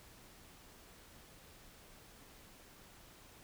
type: silence
effects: pink hiss -59 dBFS RMS until 3.43 s